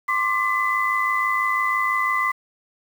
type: tone cluster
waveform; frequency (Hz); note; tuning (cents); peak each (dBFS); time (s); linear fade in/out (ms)
sine; 1060 / 1166 / 2012; C6 / D6 / B6; +22 / -13 / +32; -24 / -24 / -22; 0.08-2.32; 10
effects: 7-bit